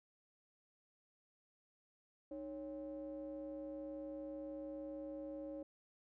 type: ring-modulated tone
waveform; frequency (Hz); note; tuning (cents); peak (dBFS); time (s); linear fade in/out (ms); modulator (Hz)
triangle; 123.47; B2; 0; -39; 2.31-5.63; 5; 431
effects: none